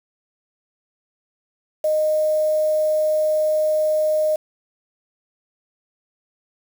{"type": "tone with quantisation", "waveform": "sine", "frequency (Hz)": 617, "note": "D#5", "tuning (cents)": -15, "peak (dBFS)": -16, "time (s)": [1.84, 4.36], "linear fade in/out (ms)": 5, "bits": 6, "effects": []}